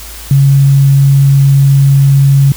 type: tone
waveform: sine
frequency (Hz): 138.2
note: C#3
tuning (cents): -5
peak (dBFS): -3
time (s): 0.31-2.52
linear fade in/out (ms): 2
effects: added 55 Hz sine -29 dBFS peak until 2.56 s + white hiss -29 dBFS RMS until 2.56 s